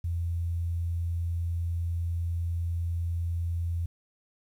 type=tone; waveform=sine; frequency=85 Hz; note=F2; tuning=46 cents flat; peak=-27 dBFS; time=0.04-3.86 s; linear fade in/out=5 ms; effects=10-bit